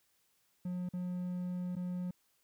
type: tone with dropouts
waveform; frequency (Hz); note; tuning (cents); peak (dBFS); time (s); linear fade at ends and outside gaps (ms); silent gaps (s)
triangle; 179.6; F3; +49; -33; 0.65-2.11; 5; 0.89-0.935 / 1.755-1.764
effects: white hiss -74 dBFS RMS until 2.43 s